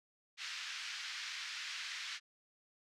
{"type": "band-pass noise", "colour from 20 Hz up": "pink", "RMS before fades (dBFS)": -44, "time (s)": [0.37, 2.2], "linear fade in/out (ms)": 50, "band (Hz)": [1600, 5600], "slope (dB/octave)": 24, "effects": []}